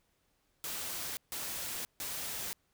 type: noise bursts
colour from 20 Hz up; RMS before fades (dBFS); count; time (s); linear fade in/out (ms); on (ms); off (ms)
white; -39; 3; 0.64-2.53; 0; 530; 150
effects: pink hiss -75 dBFS RMS until 2.73 s